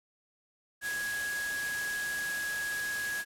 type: tone in noise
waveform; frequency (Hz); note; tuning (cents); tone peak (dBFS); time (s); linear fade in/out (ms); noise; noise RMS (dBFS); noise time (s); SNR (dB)
sine; 1661.2; G#6; 0; -32; 0.81-3.25; 50; white; -39; 0.81-3.25; +4
effects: low-pass 12000 Hz 12 dB/octave